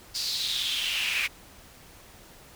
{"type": "noise with high-pass filter sweep", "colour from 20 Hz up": "brown", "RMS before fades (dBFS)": -29, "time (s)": [0.14, 1.28], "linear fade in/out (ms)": 20, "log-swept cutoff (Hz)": [4700, 2300], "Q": 5.2, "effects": ["pink hiss -51 dBFS RMS until 2.55 s"]}